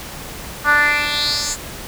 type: tone with band-pass filter sweep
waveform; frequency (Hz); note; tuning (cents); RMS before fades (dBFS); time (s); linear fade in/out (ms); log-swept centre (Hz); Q
10% pulse; 293.7; D4; 0; -17; 0.64-1.57; 50; 1300 to 7500; 4.1
effects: pink hiss -32 dBFS RMS until 1.87 s